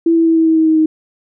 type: tone with pitch steps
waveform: sine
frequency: 332.2 / 329.5 / 326.9 / 324.2 / 321.6 / 319 / 316.5 / 313.9 Hz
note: E4 / E4 / E4 / E4 / E4 / D#4 / D#4 / D#4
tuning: +13 / -1 / -14 / -29 / -43 / +43 / +30 / +15 cents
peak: -8 dBFS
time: 0.06-0.86 s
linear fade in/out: 5 ms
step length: 100 ms
effects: none